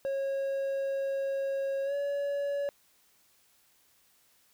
triangle tone with pitch glide, 546 to 566.9 Hz, C#5 to C#5, -26 to +39 cents, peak -27 dBFS, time 0.05-2.69 s, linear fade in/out 0 ms, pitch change +65 cents, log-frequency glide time 1.84-1.94 s, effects white hiss -66 dBFS RMS until 4.53 s

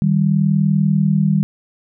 sine tone pair together, 155.25 / 195.6 Hz, D#3 / G3, -3 / -4 cents, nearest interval major third, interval 399 cents, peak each -15 dBFS, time 0.02-1.43 s, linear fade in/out 0 ms, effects none

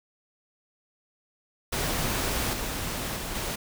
pink noise with level steps, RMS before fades -28 / -32 / -34 / -31 dBFS, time 1.72-3.56 s, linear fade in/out 10 ms, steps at 2.53 / 3.16 / 3.35 s, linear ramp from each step 5 ms, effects none

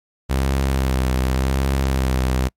sawtooth tone with vibrato, 65.8 Hz, C2, 10 cents sharp, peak -13 dBFS, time 0.29-2.49 s, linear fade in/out 20 ms, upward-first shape sine, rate 0.88 Hz, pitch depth 44 cents each way, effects noise-tail reverb RT60 0.1 s tail -26 dB re dry + MP3 64 kbps

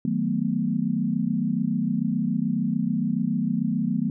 sine chord, B dominant seventh, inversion first, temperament equal, 155.56 / 185 / 220 / 246.9 Hz, D#3 / F#3 / A3 / B3, 0 / 0 / 0 / 0 cents, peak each -30 / -27 / -26 / -27 dBFS, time 0.05-4.1 s, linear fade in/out 2 ms, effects none

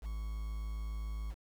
triangle tone with quantisation, 53.6 Hz, A1, 45 cents flat, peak -34 dBFS, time 0.01-1.35 s, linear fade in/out 50 ms, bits 9, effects none

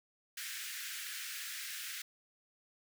pink high-pass noise, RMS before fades -43 dBFS, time 0.37-2.02 s, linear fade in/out 5 ms, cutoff 1500 Hz, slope 48 dB/octave, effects none

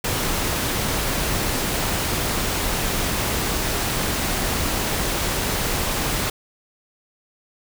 pink noise, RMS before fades -23 dBFS, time 0.04-6.3 s, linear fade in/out 5 ms, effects none

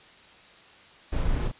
brown noise with echo, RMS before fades -27 dBFS, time 1.12-1.48 s, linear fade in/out 5 ms, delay 37 ms, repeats 1, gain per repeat -4 dB, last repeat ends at 1.517 s, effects white hiss -52 dBFS RMS until 1.59 s + resampled to 8000 Hz

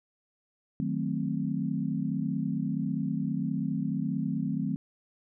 sine chord, D# diminished seventh, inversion none, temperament equal, 155.56 / 185 / 220 / 261.6 Hz, D#3 / F#3 / A3 / C4, 0 / 0 / 0 / 0 cents, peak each -33 dBFS, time 0.8-4.76 s, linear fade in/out 0 ms, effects none

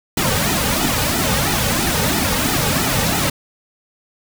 pink noise with flanger, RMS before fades -18 dBFS, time 0.17-3.3 s, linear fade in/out 5 ms, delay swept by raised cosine 1.8 to 3 ms, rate 3 Hz, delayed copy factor -0.75, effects none

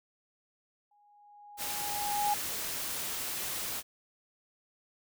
sine tone with exponential growth, 825 Hz, G#5, 12 cents flat, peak -25 dBFS, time 0.91-2.34 s, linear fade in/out 5 ms, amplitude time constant 310 ms
white noise, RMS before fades -36 dBFS, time 1.57-3.83 s, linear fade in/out 50 ms
effects none

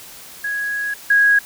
sine tone pair in turn, 1661.2 / 1650.7 Hz, G#6 / G#6, 0 / -11 cents, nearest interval unison, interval 11 cents, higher first, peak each -20 / -10 dBFS, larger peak second, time 0.44-0.94 / 1.1-1.39 s, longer first, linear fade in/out 5 ms, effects white hiss -39 dBFS RMS until 1.45 s

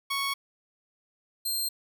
15% pulse tone pair in turn, 1108.7 / 4178 Hz, C#6 / C8, 0 / -3 cents, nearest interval octave + major seventh, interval 2297 cents, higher second, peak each -21 dBFS, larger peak neither, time 0.1-0.34 / 1.45-1.69 s, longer neither, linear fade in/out 10 ms, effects none

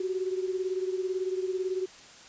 sine beating tone pair, 370 / 388 Hz, F#4 / G4, 0 / -18 cents, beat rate 18 Hz, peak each -29 / -34 dBFS, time 0-1.86 s, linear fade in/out 5 ms, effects white hiss -50 dBFS RMS until 2.28 s + resampled to 16000 Hz

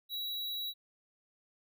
square tone, 3895 Hz, B7, 25 cents flat, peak -36 dBFS, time 0.09-0.74 s, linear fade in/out 50 ms, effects none

